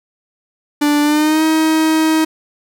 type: tone with pitch glide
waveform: 45% pulse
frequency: 293.7 to 316.6 Hz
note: D4 to D#4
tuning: 0 to +30 cents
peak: -11 dBFS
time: 0.81-2.25 s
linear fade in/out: 10 ms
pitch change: +130 cents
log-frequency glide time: 1.02-1.43 s
effects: none